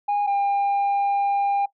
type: tone pair in turn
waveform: sine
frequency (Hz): 819 / 801.7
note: G#5 / G5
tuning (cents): -24 / +39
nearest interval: unison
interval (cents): 37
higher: first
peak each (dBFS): -17 / -16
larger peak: second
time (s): 0.08-0.27 / 0.27-1.66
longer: second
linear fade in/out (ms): 10
effects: noise-tail reverb RT60 0.1 s tail -19 dB re dry + tanh soft clip ceiling -18 dBFS

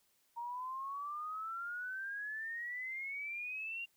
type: exponential sweep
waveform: sine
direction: up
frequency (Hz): 932.3 to 2794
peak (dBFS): -39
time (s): 0.36-3.86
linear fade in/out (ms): 20
effects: white hiss -74 dBFS RMS until 3.96 s

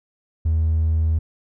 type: tone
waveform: triangle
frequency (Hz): 79.9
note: D#2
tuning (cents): +47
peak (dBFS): -13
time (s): 0.45-1.19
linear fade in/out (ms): 10
effects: tanh soft clip ceiling -12 dBFS

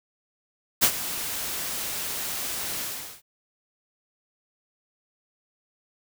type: noise with ADSR envelope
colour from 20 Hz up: white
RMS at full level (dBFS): -17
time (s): 0.81-3.22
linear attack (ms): 23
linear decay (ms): 76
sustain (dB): -14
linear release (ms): 400
effects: none

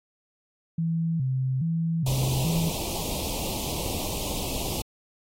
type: tone with vibrato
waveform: sine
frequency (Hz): 146.83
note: D3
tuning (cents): 0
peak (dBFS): -23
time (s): 0.78-2.69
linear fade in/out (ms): 5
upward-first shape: square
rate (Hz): 1.2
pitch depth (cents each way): 200
type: band-stop noise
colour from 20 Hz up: pink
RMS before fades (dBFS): -31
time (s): 2.06-4.82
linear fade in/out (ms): 5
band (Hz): 1000 to 2500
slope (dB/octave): 48
effects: AAC 48 kbps

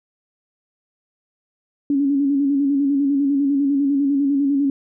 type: tone with vibrato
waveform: sine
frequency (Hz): 279.9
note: C#4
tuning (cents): +17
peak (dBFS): -15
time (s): 1.9-4.7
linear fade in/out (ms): 2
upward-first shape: square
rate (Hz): 10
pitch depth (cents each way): 42
effects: none

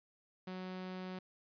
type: tone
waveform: sawtooth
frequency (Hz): 185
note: F#3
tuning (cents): 0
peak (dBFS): -38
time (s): 0.47-1.19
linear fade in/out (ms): 5
effects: resampled to 11025 Hz

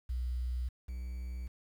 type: tone pair in turn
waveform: sine / triangle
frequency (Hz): 61.74 / 62.1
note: B1 / B1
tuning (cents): 0 / +10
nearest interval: unison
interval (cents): 10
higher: second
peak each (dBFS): -32 / -35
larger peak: first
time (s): 0.09-0.69 / 0.88-1.48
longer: neither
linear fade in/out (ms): 10
effects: 10-bit

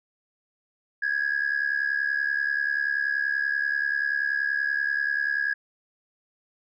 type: tone with amplitude modulation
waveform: sine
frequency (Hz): 1661.2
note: G#6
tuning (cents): 0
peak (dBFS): -18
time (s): 1.02-5.54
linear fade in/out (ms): 10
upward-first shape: sine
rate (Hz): 70.4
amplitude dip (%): 85
effects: tanh soft clip ceiling -18 dBFS

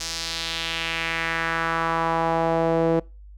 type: tone with band-pass filter sweep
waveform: sawtooth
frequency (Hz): 164.81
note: E3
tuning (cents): 0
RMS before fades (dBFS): -24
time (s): 0-3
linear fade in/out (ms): 10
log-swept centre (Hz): 5700 to 460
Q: 2.1
effects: noise-tail reverb RT60 0.3 s tail -25 dB re dry + added 50 Hz sine -41 dBFS peak until 3.37 s

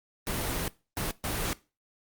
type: noise bursts at uneven times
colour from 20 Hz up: pink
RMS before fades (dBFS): -31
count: 3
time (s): 0.27-0.68 / 0.97-1.11 / 1.24-1.53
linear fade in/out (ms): 0
effects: noise-tail reverb RT60 0.3 s tail -20 dB re dry + Opus 32 kbps

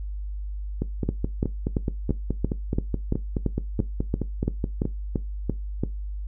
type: two click trains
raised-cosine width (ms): 3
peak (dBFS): -12 / -10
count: 20 / 15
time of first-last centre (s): 0.82-4.854 / 1.09-5.836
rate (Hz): 4.71 / 2.95
effects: noise-tail reverb RT60 0.2 s tail -18 dB re dry + added 50 Hz sine -29 dBFS peak until 6.27 s

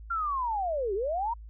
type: linear two-way sweep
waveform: sine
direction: down then up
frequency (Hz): 1396.9 to 372 to 969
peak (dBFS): -27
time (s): 0.1-1.34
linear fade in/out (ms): 10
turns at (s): 0.94
effects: added 54 Hz sine -42 dBFS peak until 1.49 s

